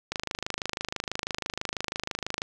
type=click train; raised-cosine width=0.2 ms; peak=-12 dBFS; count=61; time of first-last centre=0.12-2.419 s; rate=26.1 Hz; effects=none